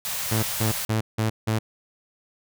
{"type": "band-stop noise", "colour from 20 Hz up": "white", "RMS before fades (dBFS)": -29, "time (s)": [0.05, 0.85], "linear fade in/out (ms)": 0, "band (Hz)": [190, 500], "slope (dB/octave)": 48}
{"type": "tone bursts", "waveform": "sawtooth", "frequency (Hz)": 110, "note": "A2", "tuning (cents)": 0, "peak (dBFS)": -17, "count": 5, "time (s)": [0.31, 1.59], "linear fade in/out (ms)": 10, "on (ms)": 120, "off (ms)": 170}
{"effects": []}